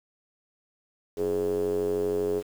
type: tone with band-pass filter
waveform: square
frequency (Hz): 46.41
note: F#1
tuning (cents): +6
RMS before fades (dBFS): -27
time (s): 1.16-2.43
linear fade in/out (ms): 50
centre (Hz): 420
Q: 7.3
effects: 8-bit